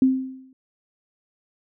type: tone with exponential decay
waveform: sine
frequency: 261.6 Hz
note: C4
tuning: in tune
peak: -11 dBFS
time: 0.02-0.53 s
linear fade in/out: 2 ms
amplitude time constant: 110 ms
effects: none